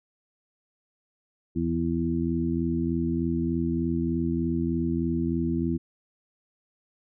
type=harmonic tone with a mistuned harmonic; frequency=83.3 Hz; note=E2; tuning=19 cents sharp; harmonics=1 / 2 / 3 / 4; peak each=-32 / -29 / -28 / -29 dBFS; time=1.55-5.78 s; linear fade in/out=20 ms; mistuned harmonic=1; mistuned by=-62 cents; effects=none